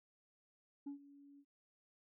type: tone with ADSR envelope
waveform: sine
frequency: 282.7 Hz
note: C#4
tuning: 34 cents sharp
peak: -39 dBFS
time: 0.86-1.45 s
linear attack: 11 ms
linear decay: 110 ms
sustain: -19 dB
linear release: 60 ms
effects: tanh soft clip ceiling -41 dBFS